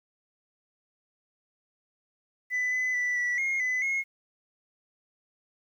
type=tone with pitch steps; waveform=sine; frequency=1997 / 2011 / 1975 / 1956 / 2143 / 2010 / 2162 Hz; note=B6 / B6 / B6 / B6 / C7 / B6 / C#7; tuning=+19 / +31 / 0 / -17 / +41 / +30 / -44 cents; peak=-23 dBFS; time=2.5-4.04 s; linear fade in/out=50 ms; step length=220 ms; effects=tanh soft clip ceiling -24 dBFS + 10-bit